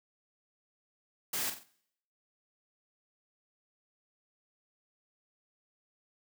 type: noise with echo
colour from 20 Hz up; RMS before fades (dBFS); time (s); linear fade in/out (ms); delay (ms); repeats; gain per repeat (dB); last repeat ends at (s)
white; -34; 1.33-1.5; 5; 45; 3; -8; 1.635
effects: noise-tail reverb RT60 0.7 s tail -21 dB re dry + high-pass 100 Hz 12 dB/octave